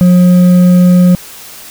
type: tone with hard clipping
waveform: triangle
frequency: 179.4 Hz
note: F3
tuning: 47 cents sharp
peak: -4 dBFS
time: 0.01-1.15 s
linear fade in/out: 0 ms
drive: 8 dB
effects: white hiss -31 dBFS RMS until 1.7 s